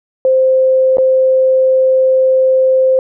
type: tone with dropouts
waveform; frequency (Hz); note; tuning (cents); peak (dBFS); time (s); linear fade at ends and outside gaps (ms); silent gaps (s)
sine; 522; C5; -4; -7; 0.25-2.99; 1; 0.971-0.983
effects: none